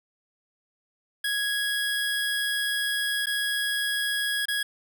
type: tone with dropouts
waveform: 25% pulse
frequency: 1661.2 Hz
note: G#6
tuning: in tune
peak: -21 dBFS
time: 1.24-4.63 s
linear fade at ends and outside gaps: 5 ms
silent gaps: 3.259-3.268 / 4.456-4.483 s
effects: none